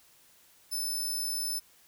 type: tone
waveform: 15% pulse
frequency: 5274 Hz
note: E8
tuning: in tune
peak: -25 dBFS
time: 0.71-1.6 s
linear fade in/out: 20 ms
effects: white hiss -61 dBFS RMS until 1.87 s